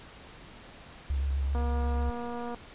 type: tone with vibrato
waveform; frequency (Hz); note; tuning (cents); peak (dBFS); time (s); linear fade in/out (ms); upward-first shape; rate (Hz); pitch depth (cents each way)
sine; 68.5; C#2; -20; -26; 1.1-2.1; 0; triangle; 7.9; 45
type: click train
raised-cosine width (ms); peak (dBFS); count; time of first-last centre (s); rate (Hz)
1; -25; 239; 1.55-2.546; 239
effects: pink hiss -49 dBFS RMS until 2.74 s + resampled to 8000 Hz